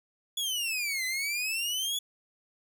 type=exponential two-way sweep; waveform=sawtooth; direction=down then up; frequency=3427 to 2015 to 3427 Hz; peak=-26 dBFS; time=0.37-1.99 s; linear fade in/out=5 ms; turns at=1.05 s; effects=none